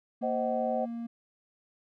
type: tone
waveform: triangle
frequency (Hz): 233.1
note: A#3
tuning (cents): 0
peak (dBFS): -32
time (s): 0.21-1.07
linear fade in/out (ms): 10
type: chord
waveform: sine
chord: C diminished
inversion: none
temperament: just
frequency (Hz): 523.3 / 627.9 / 753.5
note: C5 / Eb5 / Gb5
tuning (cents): 0 / +16 / +31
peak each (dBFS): -32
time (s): 0.22-0.86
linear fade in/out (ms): 20
effects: none